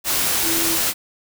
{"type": "tone in noise", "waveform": "sine", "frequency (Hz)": 329.6, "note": "E4", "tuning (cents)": 0, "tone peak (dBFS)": -25, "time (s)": [0.42, 0.79], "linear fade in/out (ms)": 50, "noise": "white", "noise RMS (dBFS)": -20, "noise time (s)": [0.04, 0.94], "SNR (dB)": -8, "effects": []}